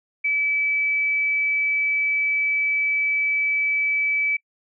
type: tone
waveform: sine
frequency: 2300 Hz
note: D7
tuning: 37 cents flat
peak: -19 dBFS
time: 0.24-4.37 s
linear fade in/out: 10 ms
effects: noise-tail reverb RT60 0.1 s tail -24 dB re dry